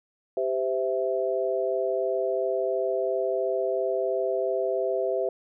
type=chord; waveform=sine; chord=C major; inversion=second; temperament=equal with one note detuned; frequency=392 / 514.9 / 659.3 Hz; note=G4 / C5 / E5; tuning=0 / -28 / 0 cents; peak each=-28 dBFS; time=0.37-5.29 s; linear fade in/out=2 ms; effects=none